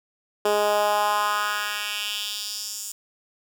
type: tone with high-pass filter sweep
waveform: 10% pulse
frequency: 207.7 Hz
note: G#3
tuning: in tune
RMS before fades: -25 dBFS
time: 0.45-2.92 s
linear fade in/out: 5 ms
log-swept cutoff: 420 to 7500 Hz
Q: 2.3
effects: none